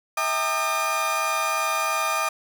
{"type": "tone cluster", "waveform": "30% pulse", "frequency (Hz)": [647, 792, 909, 1211], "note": ["E5", "G5", "A#5", "D#6"], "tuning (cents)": [-32, 18, -44, -47], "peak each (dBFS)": [-27, -30, -30, -21], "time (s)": [0.17, 2.29], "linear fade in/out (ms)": 5, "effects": []}